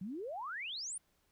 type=exponential sweep; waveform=sine; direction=up; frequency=172.1 to 9956 Hz; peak=-39 dBFS; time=0.01-0.98 s; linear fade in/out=5 ms; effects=pink hiss -75 dBFS RMS until 1.31 s